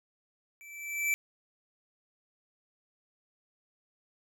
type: tone with level ramp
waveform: square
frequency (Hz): 2324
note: D7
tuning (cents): -19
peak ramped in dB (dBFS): -50 to -25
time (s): 0.61-1.14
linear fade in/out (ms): 0
effects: none